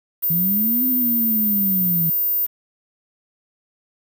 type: tone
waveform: sine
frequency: 14520 Hz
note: A#9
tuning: 47 cents flat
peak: -17 dBFS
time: 0.22-2.47 s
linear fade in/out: 20 ms
type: linear two-way sweep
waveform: sine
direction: up then down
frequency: 160.7 to 257.5 to 160.7 Hz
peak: -21 dBFS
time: 0.3-2.1 s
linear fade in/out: 5 ms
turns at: 0.86 s
effects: 7-bit